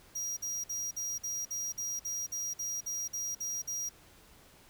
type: tone bursts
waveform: 45% pulse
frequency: 5730 Hz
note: F8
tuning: 44 cents sharp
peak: -34 dBFS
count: 14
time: 0.15-3.893 s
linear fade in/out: 10 ms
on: 220 ms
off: 51 ms
effects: pink hiss -59 dBFS RMS until 4.69 s